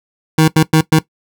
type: tone bursts at uneven times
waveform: 25% pulse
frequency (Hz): 157.9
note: D#3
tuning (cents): +26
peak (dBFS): -3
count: 4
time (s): 0.38-0.48 / 0.56-0.63 / 0.73-0.81 / 0.92-0.99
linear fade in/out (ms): 5
effects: noise-tail reverb RT60 0.1 s tail -17 dB re dry